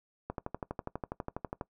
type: click train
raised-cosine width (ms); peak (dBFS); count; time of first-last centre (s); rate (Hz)
1; -21; 17; 0.3-1.611; 12.2
effects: noise-tail reverb RT60 0.1 s tail -20 dB re dry